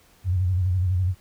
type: tone with vibrato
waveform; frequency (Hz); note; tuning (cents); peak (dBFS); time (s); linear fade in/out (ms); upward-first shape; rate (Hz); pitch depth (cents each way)
sine; 91.4; F#2; -21; -19; 0.24-1.15; 50; square; 12; 64
effects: pink hiss -57 dBFS RMS until 1.2 s